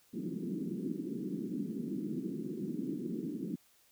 pink band-pass noise, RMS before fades -38 dBFS, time 0.13-3.56 s, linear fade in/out 10 ms, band 170 to 360 Hz, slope 48 dB/octave, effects white hiss -67 dBFS RMS until 3.91 s

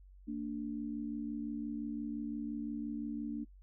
sine tone pair together, 226.7 / 292.5 Hz, A#3 / D4, -48 / -7 cents, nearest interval major third, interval 441 cents, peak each -39 / -39 dBFS, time 0.27-3.45 s, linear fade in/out 20 ms, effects noise-tail reverb RT60 0.1 s tail -25 dB re dry + added 47 Hz sine -54 dBFS peak until 3.62 s

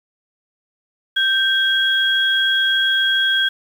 sine tone pair together, 1568 / 3301 Hz, G6 / G#7, 0 / -11 cents, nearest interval octave + minor second, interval 1289 cents, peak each -17 dBFS, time 1.16-3.49 s, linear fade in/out 10 ms, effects 7-bit

